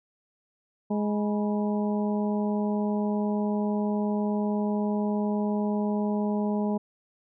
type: harmonic tone with a mistuned harmonic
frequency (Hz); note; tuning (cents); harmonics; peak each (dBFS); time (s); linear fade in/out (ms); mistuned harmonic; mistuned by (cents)
208.5; G#3; +7; 1 / 2 / 3 / 4 / 5; -25 / -32 / -35 / -37 / -41; 0.9-6.78; 10; 5; -110
effects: none